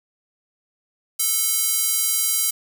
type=tone with high-pass filter; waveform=square; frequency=440 Hz; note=A4; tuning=in tune; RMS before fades=-21 dBFS; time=1.19-2.51 s; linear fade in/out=10 ms; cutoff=8300 Hz; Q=0.73; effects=none